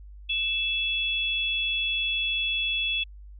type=tone pair together; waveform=sine; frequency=2637 / 3385 Hz; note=E7 / G#7; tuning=0 / +32 cents; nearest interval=major third; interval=432 cents; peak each=-27 / -27 dBFS; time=0.29-3.04 s; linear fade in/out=10 ms; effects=added 50 Hz sine -42 dBFS peak until 3.39 s